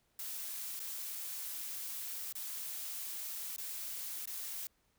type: noise with dropouts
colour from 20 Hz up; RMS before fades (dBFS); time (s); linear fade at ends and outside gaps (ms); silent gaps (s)
blue; -42; 0.19-4.67; 2; 0.794-0.8 / 2.326-2.352 / 3.563-3.581 / 4.257-4.273
effects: pink hiss -75 dBFS RMS until 4.98 s